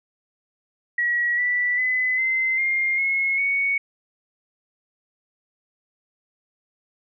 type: tone with pitch steps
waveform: sine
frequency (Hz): 1918 / 1966.2 / 2016 / 2066 / 2118 / 2172 / 2226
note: A#6 / B6 / B6 / C7 / C7 / C#7 / C#7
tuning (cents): +49 / -8 / +35 / -22 / +21 / -36 / +7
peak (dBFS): -19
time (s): 0.98-3.78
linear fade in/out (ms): 5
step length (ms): 400
effects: none